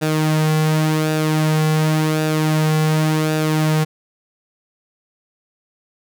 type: tone with flanger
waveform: sawtooth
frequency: 155.56 Hz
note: D#3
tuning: in tune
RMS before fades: -17 dBFS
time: 0.01-3.85 s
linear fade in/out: 20 ms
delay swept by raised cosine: 0.94 to 3.24 ms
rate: 0.9 Hz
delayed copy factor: -0.5
effects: none